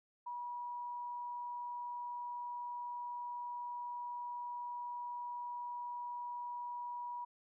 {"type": "tone", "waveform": "sine", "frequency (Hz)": 968, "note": "B5", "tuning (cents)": -35, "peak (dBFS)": -40, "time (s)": [0.26, 7.25], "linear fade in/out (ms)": 10, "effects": []}